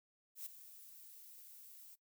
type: noise with ADSR envelope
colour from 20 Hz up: violet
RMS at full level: -44 dBFS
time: 0.35-1.96 s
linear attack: 110 ms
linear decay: 8 ms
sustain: -13 dB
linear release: 23 ms
effects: noise-tail reverb RT60 0.1 s tail -18 dB re dry